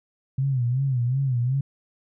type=tone with vibrato; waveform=sine; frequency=128.5 Hz; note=C3; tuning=31 cents flat; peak=-20 dBFS; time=0.38-1.61 s; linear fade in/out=5 ms; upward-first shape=sine; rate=2.7 Hz; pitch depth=130 cents each way; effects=none